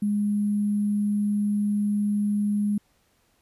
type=tone with sample-and-hold; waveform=sine; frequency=206.4 Hz; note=G#3; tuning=10 cents flat; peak=-21 dBFS; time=0.02-2.78 s; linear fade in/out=5 ms; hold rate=11025 Hz; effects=pink hiss -66 dBFS RMS until 3.41 s + resampled to 32000 Hz